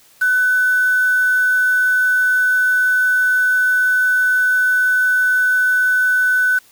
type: tone with quantisation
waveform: sine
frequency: 1501 Hz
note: F#6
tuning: 24 cents sharp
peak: -12 dBFS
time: 0.21-6.59 s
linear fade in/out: 10 ms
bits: 5
effects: white hiss -50 dBFS RMS until 6.71 s